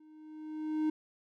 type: tone with level ramp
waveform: triangle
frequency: 309.4 Hz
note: D#4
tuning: 10 cents flat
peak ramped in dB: -54 to -24 dBFS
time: 0-0.9 s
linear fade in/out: 5 ms
effects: none